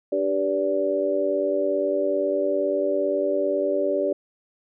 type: harmonic tone with a mistuned harmonic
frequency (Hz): 97.7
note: G2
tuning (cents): -5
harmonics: 3 / 4 / 5 / 6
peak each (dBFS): -29 / -25 / -31 / -23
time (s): 0.12-4.13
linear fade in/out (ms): 5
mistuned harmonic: 6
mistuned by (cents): -23
effects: none